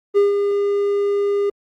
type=tone with ADSR envelope; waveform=triangle; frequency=404.5 Hz; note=G#4; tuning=46 cents flat; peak=-8 dBFS; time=0.14-1.5 s; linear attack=32 ms; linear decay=150 ms; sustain=-6 dB; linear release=7 ms; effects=Opus 24 kbps